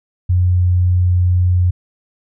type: tone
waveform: sine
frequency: 89.8 Hz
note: F2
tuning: 49 cents sharp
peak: -10 dBFS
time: 0.29-1.71 s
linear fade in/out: 10 ms
effects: none